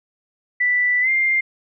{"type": "tone with pitch glide", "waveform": "sine", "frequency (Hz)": [1975.5, 2105], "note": ["B6", "C7"], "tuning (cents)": [0, 10], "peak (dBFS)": -15, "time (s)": [0.6, 1.41], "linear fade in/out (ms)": 10, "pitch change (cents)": 110, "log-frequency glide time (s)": [1.01, 1.09], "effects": []}